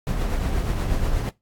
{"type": "noise with tremolo", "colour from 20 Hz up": "brown", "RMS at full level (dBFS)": -21, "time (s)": [0.07, 1.29], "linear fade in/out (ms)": 0, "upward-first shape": "triangle", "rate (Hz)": 8.4, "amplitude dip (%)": 45, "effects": ["noise-tail reverb RT60 0.2 s tail -20 dB re dry", "AAC 64 kbps"]}